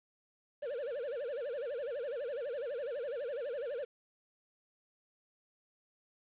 triangle tone with vibrato, 523.3 Hz, C5, in tune, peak -34 dBFS, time 0.62-3.85 s, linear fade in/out 10 ms, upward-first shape sine, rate 12 Hz, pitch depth 230 cents each way, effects resampled to 8000 Hz + 10-bit

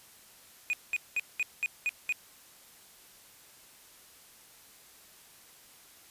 triangle tone bursts, 2476 Hz, D#7, 9 cents flat, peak -25 dBFS, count 7, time 0.7-2.124 s, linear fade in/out 0 ms, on 32 ms, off 200 ms, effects white hiss -56 dBFS RMS until 6.1 s + resampled to 32000 Hz

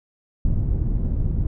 pink low-pass noise, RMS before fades -21 dBFS, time 0.45-1.47 s, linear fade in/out 2 ms, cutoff 140 Hz, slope 12 dB/octave, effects none

